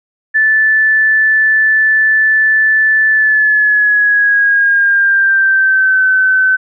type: tone with pitch glide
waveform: sine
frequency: 1751 to 1524.3 Hz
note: A6 to G6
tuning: -9 to -49 cents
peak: -7 dBFS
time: 0.34-6.57 s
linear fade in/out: 20 ms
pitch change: -240 cents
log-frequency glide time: 3.1-6.03 s
effects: none